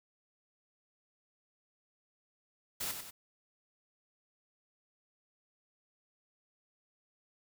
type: noise with echo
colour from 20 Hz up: white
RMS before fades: -37 dBFS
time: 2.8-2.92 s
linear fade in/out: 10 ms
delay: 95 ms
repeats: 2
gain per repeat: -6 dB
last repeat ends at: 3.11 s
effects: none